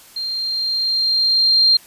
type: tone with level ramp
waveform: sine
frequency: 4186 Hz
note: C8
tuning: in tune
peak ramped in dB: -22 to -9 dBFS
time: 0.16-1.77 s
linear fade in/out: 5 ms
effects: white hiss -45 dBFS RMS until 1.86 s + resampled to 32000 Hz